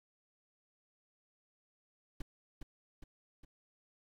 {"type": "noise with echo", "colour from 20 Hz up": "brown", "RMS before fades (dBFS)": -39, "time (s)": [2.2, 2.22], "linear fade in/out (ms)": 5, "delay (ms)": 410, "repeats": 3, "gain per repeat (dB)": -5, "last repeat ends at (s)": 3.45, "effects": []}